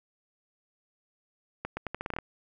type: accelerating click train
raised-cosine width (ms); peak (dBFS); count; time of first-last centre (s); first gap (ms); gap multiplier
0.5; -18; 10; 1.65-2.187; 120; 0.81
effects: none